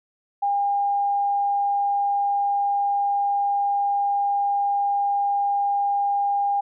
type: tone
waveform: sine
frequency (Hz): 806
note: G5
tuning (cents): +48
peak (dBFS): -19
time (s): 0.42-6.61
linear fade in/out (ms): 10
effects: none